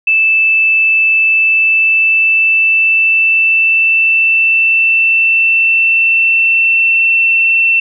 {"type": "tone with pitch glide", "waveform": "sine", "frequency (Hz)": [2637, 2689], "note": ["E7", "E7"], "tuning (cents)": [0, 34], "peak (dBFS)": -7, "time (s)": [0.07, 7.8], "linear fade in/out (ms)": 5, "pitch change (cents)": 34, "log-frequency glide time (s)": [1.2, 7.04], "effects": []}